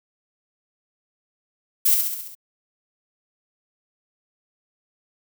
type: noise with echo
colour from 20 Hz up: violet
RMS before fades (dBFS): -17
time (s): 1.85-1.95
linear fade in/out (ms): 10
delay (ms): 67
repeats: 6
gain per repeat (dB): -4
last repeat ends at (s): 2.352
effects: none